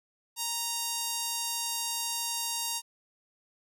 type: tone with notch filter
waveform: 5% pulse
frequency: 932.3 Hz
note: A#5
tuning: in tune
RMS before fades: -33 dBFS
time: 0.36-2.82 s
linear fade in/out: 50 ms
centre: 2000 Hz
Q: 1.3
effects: none